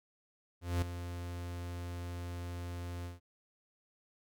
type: tone with ADSR envelope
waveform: 45% pulse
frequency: 87.5 Hz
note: F2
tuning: 4 cents sharp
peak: -28 dBFS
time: 0.61-3.2 s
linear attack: 210 ms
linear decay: 5 ms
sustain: -11 dB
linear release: 150 ms
effects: none